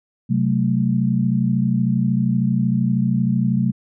sine chord, F# diminished, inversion second, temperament equal with one note detuned, 130.81 / 187.15 / 220 Hz, C3 / F#3 / A3, 0 / +20 / 0 cents, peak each -20 dBFS, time 0.29-3.72 s, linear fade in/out 20 ms, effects none

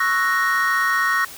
triangle chord, F# dominant seventh, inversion second, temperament equal, 1108.7 / 1318.5 / 1480 / 1864.7 Hz, C#6 / E6 / F#6 / A#6, 0 / 0 / 0 / 0 cents, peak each -21 / -23 / -23 / -18 dBFS, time 0-1.25 s, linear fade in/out 5 ms, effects white hiss -38 dBFS RMS until 1.37 s

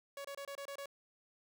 sawtooth tone bursts, 560 Hz, C#5, 18 cents sharp, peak -39 dBFS, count 7, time 0.17-0.858 s, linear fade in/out 2 ms, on 76 ms, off 26 ms, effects none

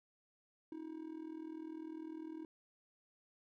triangle tone with amplitude modulation, 317.9 Hz, D#4, 37 cents sharp, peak -39 dBFS, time 0.72-2.45 s, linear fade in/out 2 ms, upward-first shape sine, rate 40 Hz, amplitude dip 80%, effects none

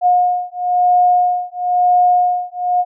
sine beating tone pair, 718 / 719 Hz, F5 / F#5, +48 / -50 cents, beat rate 1 Hz, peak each -14 dBFS, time 0.01-2.85 s, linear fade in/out 50 ms, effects none

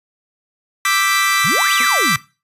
sawtooth chord, E minor seventh, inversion third, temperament equal, 1174.7 / 1318.5 / 1568 / 1975.5 Hz, D6 / E6 / G6 / B6, 0 / 0 / 0 / 0 cents, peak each -14 / -20 / -20 / -14 dBFS, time 0.85-2.16 s, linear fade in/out 2 ms
sine exponential two-way sweep, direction up then down, 119.6 to 4081 to 119.6 Hz, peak -21 dBFS, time 1.44-2.17 s, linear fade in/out 10 ms, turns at 1.74 s
35% pulse tone with exponential decay, 246.9 Hz, B3, in tune, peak -23 dBFS, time 1.8-1.92 s, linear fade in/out 5 ms, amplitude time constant 24 ms
effects noise-tail reverb RT60 0.3 s tail -18 dB re dry + resampled to 32000 Hz

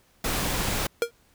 pink noise, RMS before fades -27 dBFS, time 0.24-0.87 s, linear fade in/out 5 ms
square tone with exponential decay, 469.7 Hz, A#4, 13 cents sharp, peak -17 dBFS, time 1.02-1.11 s, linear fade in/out 1 ms, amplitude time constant 19 ms
effects pink hiss -62 dBFS RMS until 1.34 s

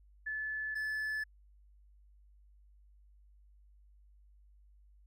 sine / triangle tone pair in turn, 1732 / 1732 Hz, A6 / A6, -28 / -28 cents, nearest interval unison, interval 0 cents, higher neither, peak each -35 / -32 dBFS, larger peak second, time 0.26-0.75 / 0.75-1.24 s, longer neither, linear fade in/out 10 ms, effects added 50 Hz sine -59 dBFS peak until 5.06 s

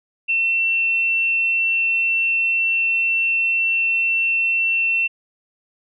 sine tone, 2699 Hz, E7, 40 cents sharp, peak -16 dBFS, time 0.28-5.08 s, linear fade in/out 20 ms, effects none

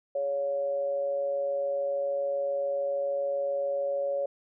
sine tone with amplitude modulation, 560 Hz, C#5, 18 cents sharp, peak -24 dBFS, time 0.15-4.26 s, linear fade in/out 5 ms, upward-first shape sine, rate 147 Hz, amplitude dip 50%, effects none

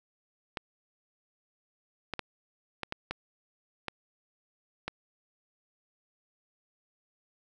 clicks, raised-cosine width 0.3 ms, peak -17 dBFS, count 8, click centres 0.572 / 2.137 / 2.193 / 2.833 / 2.924 / 3.11 / 3.883 / 4.88 s, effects none

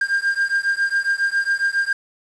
triangle beating tone pair, 1598 / 1605.3 Hz, G6 / G6, +33 / +41 cents, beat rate 7.3 Hz, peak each -19 dBFS, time 0.01-1.93 s, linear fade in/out 5 ms, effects resampled to 22050 Hz + 7-bit

